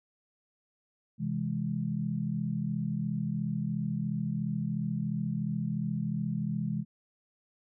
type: chord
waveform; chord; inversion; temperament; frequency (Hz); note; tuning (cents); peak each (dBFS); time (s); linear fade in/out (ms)
sine; C augmented; none; equal; 130.81 / 164.81 / 207.7; C3 / E3 / G#3; 0 / 0 / 0; -35 / -33 / -33; 1.18-6.85; 50
effects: none